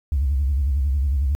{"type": "tone with vibrato", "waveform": "sine", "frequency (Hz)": 69.2, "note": "C#2", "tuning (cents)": -2, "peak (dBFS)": -16, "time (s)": [0.12, 1.35], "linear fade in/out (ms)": 0, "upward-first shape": "sine", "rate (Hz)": 11, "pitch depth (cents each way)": 140, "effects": ["tanh soft clip ceiling -14 dBFS", "9-bit"]}